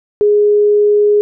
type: tone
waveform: sine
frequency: 415.3 Hz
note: G#4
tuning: in tune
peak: -7 dBFS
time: 0.21-1.21 s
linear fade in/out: 0 ms
effects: none